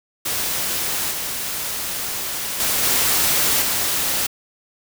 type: noise with level steps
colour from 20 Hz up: white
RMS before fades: -23 / -26 / -20 / -18 / -21 dBFS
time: 0.25-4.27 s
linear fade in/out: 10 ms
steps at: 1.11 / 2.6 / 2.83 / 3.62 s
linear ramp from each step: 2 ms
effects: none